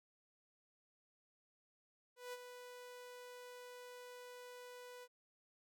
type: tone with ADSR envelope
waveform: sawtooth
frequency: 493.9 Hz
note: B4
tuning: in tune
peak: -40 dBFS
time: 2.16-5.08 s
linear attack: 170 ms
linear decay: 35 ms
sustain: -8 dB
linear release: 50 ms
effects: none